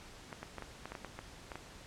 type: clicks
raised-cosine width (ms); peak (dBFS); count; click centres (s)
0.5; -27; 11; 0.328 / 0.43 / 0.583 / 0.623 / 0.856 / 0.92 / 0.952 / 1.047 / 1.19 / 1.518 / 1.556
effects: pink hiss -53 dBFS RMS until 1.86 s + low-pass 8000 Hz 12 dB/octave